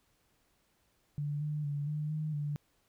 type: tone with pitch steps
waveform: sine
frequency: 146.2 / 150.2 / 144.3 / 150.8 / 154.3 / 146.8 Hz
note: D3 / D3 / D3 / D3 / D#3 / D3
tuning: -7 / +39 / -30 / +46 / -14 / 0 cents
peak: -32 dBFS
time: 1.18-2.56 s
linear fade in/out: 0 ms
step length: 230 ms
effects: pink hiss -73 dBFS RMS until 2.88 s